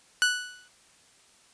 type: tone with exponential decay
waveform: sawtooth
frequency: 1480 Hz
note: F#6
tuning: in tune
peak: -14 dBFS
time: 0.22-0.68 s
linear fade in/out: 0 ms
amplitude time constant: 100 ms
effects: white hiss -59 dBFS RMS until 1.53 s + resampled to 22050 Hz